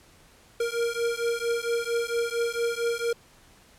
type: beating tone pair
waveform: square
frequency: 466.2 / 470.6 Hz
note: A#4 / A#4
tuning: 0 / +16 cents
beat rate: 4.4 Hz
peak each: -29 dBFS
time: 0.6-3.13 s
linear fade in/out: 5 ms
effects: pink hiss -56 dBFS RMS until 3.78 s + low-pass 12000 Hz 12 dB/octave